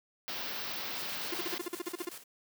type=band-stop noise; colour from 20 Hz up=white; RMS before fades=-38 dBFS; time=0.28-1.58 s; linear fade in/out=0 ms; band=5500 to 16000 Hz; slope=48 dB/octave
type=noise with tremolo; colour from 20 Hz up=white; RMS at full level=-45 dBFS; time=0.96-2.24 s; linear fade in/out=10 ms; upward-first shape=square; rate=7.8 Hz; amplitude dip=65%
type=tone bursts; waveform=45% pulse; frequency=350 Hz; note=F4; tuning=4 cents sharp; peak=-33 dBFS; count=12; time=1.32-2.091 s; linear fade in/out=5 ms; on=23 ms; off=45 ms
effects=high-pass 150 Hz 12 dB/octave